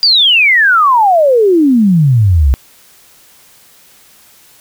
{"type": "exponential sweep", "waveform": "sine", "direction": "down", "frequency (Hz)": [4839, 62], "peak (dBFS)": -5, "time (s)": [0.03, 2.54], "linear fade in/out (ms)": 0, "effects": ["white hiss -44 dBFS RMS until 4.6 s"]}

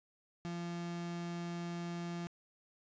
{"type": "tone", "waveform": "35% pulse", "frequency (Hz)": 172, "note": "F3", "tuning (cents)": -26, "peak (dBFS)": -37, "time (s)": [0.45, 2.27], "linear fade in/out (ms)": 0, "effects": ["resampled to 16000 Hz", "13-bit"]}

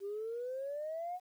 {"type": "exponential sweep", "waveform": "sine", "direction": "up", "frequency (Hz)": [390, 740], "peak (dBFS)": -36, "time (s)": [0, 1.2], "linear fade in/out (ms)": 50, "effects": ["tanh soft clip ceiling -32 dBFS", "11-bit"]}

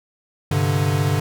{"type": "chord", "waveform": "square", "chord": "G suspended fourth", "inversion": "none", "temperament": "equal with one note detuned", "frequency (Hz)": [99.31, 130.81, 146.83], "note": ["G2", "C3", "D3"], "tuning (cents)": [23, 0, 0], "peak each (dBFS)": [-22, -25, -21], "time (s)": [0.51, 1.2], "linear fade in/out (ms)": 5, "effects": []}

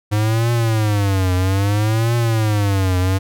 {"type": "tone with vibrato", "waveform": "square", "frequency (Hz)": 103.83, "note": "G#2", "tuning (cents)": 0, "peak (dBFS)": -15, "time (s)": [0.11, 3.19], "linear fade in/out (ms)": 20, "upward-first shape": "triangle", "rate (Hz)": 0.61, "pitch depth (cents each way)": 240, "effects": []}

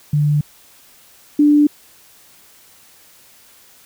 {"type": "tone pair in turn", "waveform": "sine", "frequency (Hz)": [147.9, 294.6], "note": ["D3", "D4"], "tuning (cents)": [13, 6], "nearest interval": "octave", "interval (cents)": 1193, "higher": "second", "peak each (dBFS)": [-12, -8], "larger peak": "second", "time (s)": [[0.13, 0.41], [1.39, 1.67]], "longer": "neither", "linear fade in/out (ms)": 5, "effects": ["white hiss -48 dBFS RMS until 3.85 s"]}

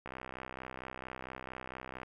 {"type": "click train", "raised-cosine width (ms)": 0.5, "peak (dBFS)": -27, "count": 128, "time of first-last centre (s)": [0.06, 2.032], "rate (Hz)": 64.4, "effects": ["11-bit"]}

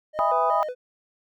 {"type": "tone with vibrato", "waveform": "triangle", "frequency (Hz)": 554, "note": "C#5", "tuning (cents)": -1, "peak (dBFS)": -26, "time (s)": [0.13, 0.75], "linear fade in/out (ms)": 50, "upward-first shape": "square", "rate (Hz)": 2.7, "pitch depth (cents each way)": 180}
{"type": "chord", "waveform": "sine", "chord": "E major seventh", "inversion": "none", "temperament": "equal with one note detuned", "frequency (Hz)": [659.3, 813, 987.8, 1244.5], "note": ["E5", "G#5", "B5", "D#6"], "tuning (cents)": [0, -37, 0, 0], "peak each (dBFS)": -25, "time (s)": [0.19, 0.63], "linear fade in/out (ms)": 0}
{"effects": []}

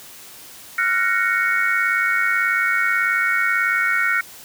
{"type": "chord", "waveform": "sine", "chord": "Gb major seventh", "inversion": "third", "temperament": "equal with one note detuned", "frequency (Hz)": [1381.7, 1480, 1864.7, 2217], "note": ["F6", "Gb6", "Bb6", "Db7"], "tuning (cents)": [-19, 0, 0, 0], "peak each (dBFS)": -22, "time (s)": [0.78, 4.21], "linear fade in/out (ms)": 5, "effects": ["white hiss -41 dBFS RMS until 4.44 s", "high-pass 60 Hz 12 dB/octave"]}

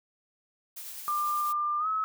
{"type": "noise with tremolo", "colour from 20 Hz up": "blue", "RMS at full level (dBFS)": -40, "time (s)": [0.76, 1.53], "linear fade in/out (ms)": 10, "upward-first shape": "triangle", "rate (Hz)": 10, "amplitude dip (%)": 30}
{"type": "tone with pitch glide", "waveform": "sine", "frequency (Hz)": [1195, 1288.2], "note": ["D6", "E6"], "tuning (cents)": [30, -40], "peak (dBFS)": -26, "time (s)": [1.08, 2.04], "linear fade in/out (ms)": 0, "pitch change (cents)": 130, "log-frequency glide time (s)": [1.79, 1.87]}
{"effects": []}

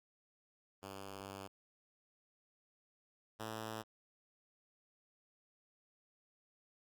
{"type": "tone pair in turn", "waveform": "5% pulse", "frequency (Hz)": [98, 110], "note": ["G2", "A2"], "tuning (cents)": [0, 0], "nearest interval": "major second", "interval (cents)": 200, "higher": "second", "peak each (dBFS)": [-35, -31], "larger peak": "second", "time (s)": [[0.82, 1.48], [3.39, 3.83]], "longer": "first", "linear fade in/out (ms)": 20, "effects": ["Opus 32 kbps"]}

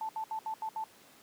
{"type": "tone bursts at uneven times", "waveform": "sine", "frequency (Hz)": 880, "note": "A5", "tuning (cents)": 0, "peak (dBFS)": -33, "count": 6, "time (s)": [[0.01, 0.09], [0.16, 0.24], [0.31, 0.39], [0.46, 0.54], [0.62, 0.69], [0.76, 0.84]], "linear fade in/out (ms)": 2, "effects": ["pink hiss -58 dBFS RMS until 1.22 s", "high-pass 200 Hz 12 dB/octave"]}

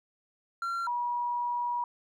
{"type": "tone pair in turn", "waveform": ["triangle", "sine"], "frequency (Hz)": [1371, 964.4], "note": ["F6", "B5"], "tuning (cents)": [-32, -41], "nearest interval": "tritone", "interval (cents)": 609, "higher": "first", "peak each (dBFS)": -28, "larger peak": "neither", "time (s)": [[0.62, 0.87], [0.87, 1.84]], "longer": "second", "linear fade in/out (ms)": 2, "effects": []}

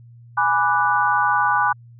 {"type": "chord", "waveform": "sine", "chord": "G# half-diminished seventh", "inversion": "none", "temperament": "equal", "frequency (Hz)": [830.6, 987.8, 1174.7, 1480], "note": ["G#5", "B5", "D6", "F#6"], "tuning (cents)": [0, 0, 0, 0], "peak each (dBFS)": -21, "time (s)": [0.37, 1.73], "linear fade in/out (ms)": 10, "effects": ["added 118 Hz sine -42 dBFS peak until 1.99 s"]}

